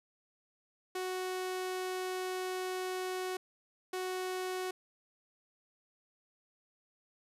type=tone bursts at uneven times; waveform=sawtooth; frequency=370 Hz; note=F#4; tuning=in tune; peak=-31 dBFS; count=2; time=0.95-3.37 / 3.93-4.71 s; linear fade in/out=5 ms; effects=resampled to 32000 Hz + 12-bit